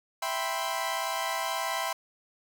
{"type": "chord", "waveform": "sawtooth", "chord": "C major seventh", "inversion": "first", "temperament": "equal", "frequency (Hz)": [659.3, 784, 987.8, 1046.5], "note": ["E5", "G5", "B5", "C6"], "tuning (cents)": [0, 0, 0, 0], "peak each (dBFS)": -31, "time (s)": [0.22, 1.93], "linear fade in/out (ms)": 5, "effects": []}